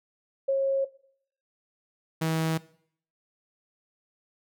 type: tone pair in turn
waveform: sine / sawtooth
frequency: 543 / 160.88 Hz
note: C#5 / E3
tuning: -36 / -42 cents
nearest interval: octave + major sixth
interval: 2106 cents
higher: first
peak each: -21 dBFS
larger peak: neither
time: 0.48-0.85 / 2.21-2.58 s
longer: neither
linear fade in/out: 10 ms
effects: noise-tail reverb RT60 0.6 s tail -19 dB re dry